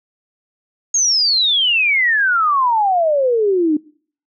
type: exponential sweep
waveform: sine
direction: down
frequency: 6645 to 293.1 Hz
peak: -12 dBFS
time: 0.94-3.77 s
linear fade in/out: 5 ms
effects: noise-tail reverb RT60 0.5 s tail -23 dB re dry